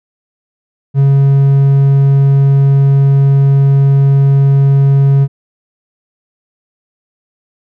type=tone; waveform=triangle; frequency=138.2 Hz; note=C#3; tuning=5 cents flat; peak=-3 dBFS; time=0.94-5.28 s; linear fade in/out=50 ms; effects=none